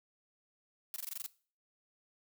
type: noise bursts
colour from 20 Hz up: blue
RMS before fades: -40 dBFS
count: 8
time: 0.94-1.262 s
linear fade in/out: 0 ms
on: 21 ms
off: 22 ms
effects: noise-tail reverb RT60 0.4 s tail -19 dB re dry